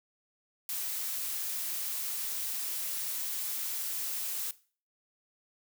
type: noise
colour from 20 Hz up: blue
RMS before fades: -35 dBFS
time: 0.69-4.51 s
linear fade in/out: 2 ms
effects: noise-tail reverb RT60 0.4 s tail -18 dB re dry